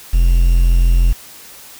triangle tone with quantisation, 43 Hz, F1, 26 cents flat, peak -6 dBFS, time 0.13-1.13 s, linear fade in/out 10 ms, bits 6, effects white hiss -38 dBFS RMS until 1.79 s

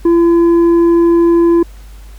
sine tone with tanh clipping, 339.1 Hz, E4, 49 cents sharp, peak -7 dBFS, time 0.05-1.63 s, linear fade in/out 5 ms, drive 5 dB, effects added 50 Hz sine -31 dBFS peak until 2.18 s + pink hiss -45 dBFS RMS until 2.18 s

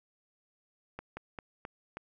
slowing click train, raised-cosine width 0.5 ms, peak -25 dBFS, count 5, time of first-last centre 0.99-1.97 s, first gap 180 ms, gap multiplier 1.21, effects none

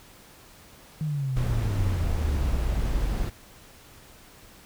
sine exponential sweep, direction down, 157.7 to 41.35 Hz, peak -25 dBFS, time 1.01-3.23 s, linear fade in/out 0 ms
brown noise, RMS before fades -28 dBFS, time 1.36-3.3 s, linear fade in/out 10 ms
effects pink hiss -51 dBFS RMS until 4.65 s

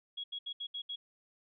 sine tone bursts at uneven times, 3322 Hz, G#7, in tune, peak -37 dBFS, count 6, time 0.17-0.24 / 0.32-0.39 / 0.46-0.53 / 0.6-0.67 / 0.74-0.82 / 0.89-0.96 s, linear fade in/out 10 ms, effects none

